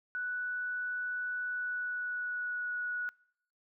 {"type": "tone with pitch glide", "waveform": "sine", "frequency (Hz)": [1481, 1464.8], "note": ["F#6", "F#6"], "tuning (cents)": [1, -18], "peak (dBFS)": -33, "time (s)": [0.15, 3.09], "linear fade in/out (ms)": 0, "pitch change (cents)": -19, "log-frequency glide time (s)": [1.42, 2.73], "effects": ["noise-tail reverb RT60 0.7 s tail -26 dB re dry"]}